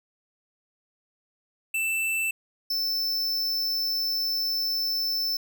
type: tone pair in turn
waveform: square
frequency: 2658 / 5296 Hz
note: E7 / E8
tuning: +14 / +7 cents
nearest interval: octave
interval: 1193 cents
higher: second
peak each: -25 dBFS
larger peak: neither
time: 1.74-2.31 / 2.7-5.37 s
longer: second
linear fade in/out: 5 ms
effects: none